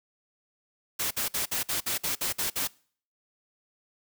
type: noise bursts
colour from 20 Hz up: white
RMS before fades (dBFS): -29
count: 10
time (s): 0.99-2.676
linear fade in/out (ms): 10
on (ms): 120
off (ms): 54
effects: noise-tail reverb RT60 0.5 s tail -24 dB re dry